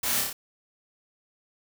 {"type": "noise with echo", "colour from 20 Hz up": "white", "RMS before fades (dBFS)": -29, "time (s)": [0.03, 0.21], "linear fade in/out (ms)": 5, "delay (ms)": 30, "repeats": 4, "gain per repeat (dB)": -2, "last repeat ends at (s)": 0.33, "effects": []}